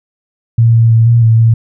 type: tone with pitch steps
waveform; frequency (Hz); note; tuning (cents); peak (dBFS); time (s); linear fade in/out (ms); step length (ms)
sine; 115.5 / 114.8 / 113.6 / 117.6 / 113 / 114.1; A#2 / A#2 / A#2 / A#2 / A2 / A#2; -16 / -26 / -44 / +16 / +47 / -37; -4; 0.58-1.54; 5; 160
effects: none